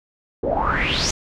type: noise with low-pass filter sweep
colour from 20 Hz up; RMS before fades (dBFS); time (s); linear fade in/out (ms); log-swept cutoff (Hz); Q
pink; -21; 0.43-1.11; 5; 450 to 6700; 6.9
effects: none